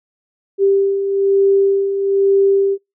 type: beating tone pair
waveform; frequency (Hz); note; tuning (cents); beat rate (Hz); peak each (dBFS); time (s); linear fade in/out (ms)
sine; 392.8 / 393.9; G4 / G4; +4 / +8; 1.1; -20 / -12; 0.58-2.78; 50
effects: noise-tail reverb RT60 0.2 s tail -25 dB re dry